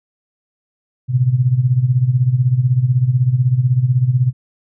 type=tone with tremolo; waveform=sine; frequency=126.1 Hz; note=B2; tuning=36 cents sharp; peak=-8 dBFS; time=1.08-4.33 s; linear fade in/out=50 ms; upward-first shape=sine; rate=16 Hz; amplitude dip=75%; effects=none